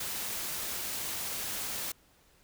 white noise, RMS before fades -36 dBFS, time 0-1.92 s, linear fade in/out 5 ms, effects pink hiss -64 dBFS RMS until 2.43 s

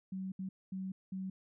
sine tone bursts at uneven times, 189.4 Hz, F#3, 41 cents sharp, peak -37 dBFS, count 4, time 0.12-0.32 / 0.39-0.49 / 0.72-0.92 / 1.12-1.3 s, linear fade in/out 5 ms, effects none

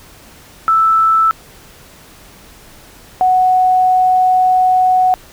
sine tone pair in turn, 1318.5 / 740 Hz, E6 / F#5, 0 / 0 cents, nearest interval minor seventh, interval 1000 cents, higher first, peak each -8 dBFS, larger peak neither, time 0.68-1.31 / 3.21-5.14 s, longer second, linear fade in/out 0 ms, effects pink hiss -41 dBFS RMS until 5.32 s

